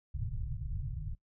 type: low-pass noise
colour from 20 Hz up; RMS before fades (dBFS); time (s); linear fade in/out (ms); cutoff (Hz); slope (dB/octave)
pink; -37; 0.14-1.15; 10; 150; 96
effects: noise-tail reverb RT60 0.1 s tail -19 dB re dry